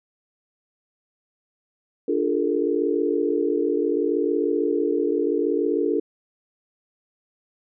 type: chord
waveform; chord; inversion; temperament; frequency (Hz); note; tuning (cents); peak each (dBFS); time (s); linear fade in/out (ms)
sine; Bb dominant seventh; first; equal with one note detuned; 293.7 / 349.2 / 415.3 / 456; D4 / F4 / Ab4 / Bb4; 0 / 0 / 0 / -38; -25; 2.08-6; 5
effects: none